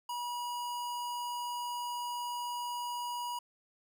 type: tone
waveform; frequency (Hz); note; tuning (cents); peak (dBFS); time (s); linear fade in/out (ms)
square; 967; B5; -37; -36; 0.09-3.39; 5
effects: none